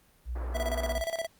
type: tone with pitch glide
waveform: sine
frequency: 60.4 to 59.74 Hz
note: B1 to A#1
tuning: -38 to +43 cents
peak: -31 dBFS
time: 0.25-1.05 s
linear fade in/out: 50 ms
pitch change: -19 cents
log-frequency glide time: 0.49-0.68 s
type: band-pass noise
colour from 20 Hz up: pink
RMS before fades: -44 dBFS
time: 0.35-0.93 s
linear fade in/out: 10 ms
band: 290 to 1500 Hz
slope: 24 dB/octave
type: tone with tremolo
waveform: square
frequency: 659.3 Hz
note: E5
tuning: in tune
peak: -29 dBFS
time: 0.54-1.27 s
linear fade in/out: 20 ms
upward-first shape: square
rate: 17 Hz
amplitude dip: 75%
type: click train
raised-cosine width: 1 ms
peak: -30 dBFS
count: 105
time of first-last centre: 0.55-0.976 s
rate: 244 Hz
effects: pink hiss -63 dBFS RMS until 1.39 s + Opus 32 kbps